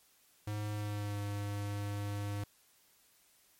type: tone with pitch glide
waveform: square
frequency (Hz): 105 to 102.07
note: G#2 to G#2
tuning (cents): +19 to -30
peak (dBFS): -36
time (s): 0.47-2.44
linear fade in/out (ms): 5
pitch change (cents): -49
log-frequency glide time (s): 0.72-1.21
effects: white hiss -67 dBFS RMS until 3.59 s + MP3 64 kbps